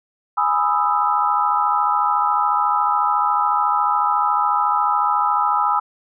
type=chord; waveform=sine; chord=E major seventh; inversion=first; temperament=equal; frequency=830.6 / 987.8 / 1244.5 / 1318.5 Hz; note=G#5 / B5 / D#6 / E6; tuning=0 / 0 / 0 / 0 cents; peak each=-21 dBFS; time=0.37-5.8 s; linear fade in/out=10 ms; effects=none